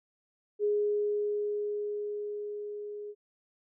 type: tone with level ramp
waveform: sine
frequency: 415.3 Hz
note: G#4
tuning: in tune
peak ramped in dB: -24 to -38 dBFS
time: 0.59-3.15 s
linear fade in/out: 50 ms
effects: none